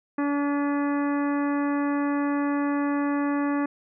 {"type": "harmonic tone with a mistuned harmonic", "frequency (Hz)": 286.5, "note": "D4", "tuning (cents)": -43, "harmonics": [1, 2, 3, 4, 5, 6, 7, 9], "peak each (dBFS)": [-23, -34, -35, -34, -41, -38, -43, -48], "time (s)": [0.18, 3.66], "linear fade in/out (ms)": 5, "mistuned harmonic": 9, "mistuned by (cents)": -64, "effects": []}